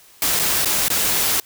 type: noise with dropouts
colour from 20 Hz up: white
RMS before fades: -19 dBFS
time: 0.22-1.4 s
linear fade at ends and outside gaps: 1 ms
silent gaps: 0.392-0.396 / 0.648-0.657 / 0.883-0.902 s
effects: white hiss -49 dBFS RMS until 1.45 s